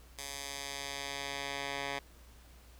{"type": "tone with band-pass filter sweep", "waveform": "10% pulse", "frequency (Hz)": 140, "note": "C#3", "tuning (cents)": 18, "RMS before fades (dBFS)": -40, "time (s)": [0.18, 1.99], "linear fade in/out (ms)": 5, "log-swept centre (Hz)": [7500, 2200], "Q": 0.72, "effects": ["added 60 Hz sine -55 dBFS peak until 2.79 s", "pink hiss -61 dBFS RMS until 2.79 s"]}